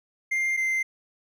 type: tone pair in turn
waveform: triangle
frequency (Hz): 2104 / 2083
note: C7 / C7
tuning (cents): +9 / -8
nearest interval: unison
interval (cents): 17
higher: first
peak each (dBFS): -21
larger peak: neither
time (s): 0.31-0.57 / 0.57-0.83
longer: neither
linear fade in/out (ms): 10
effects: none